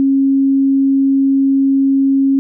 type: tone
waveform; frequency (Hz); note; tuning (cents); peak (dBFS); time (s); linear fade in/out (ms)
sine; 272; C#4; -33; -9; 0-2.39; 0
effects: none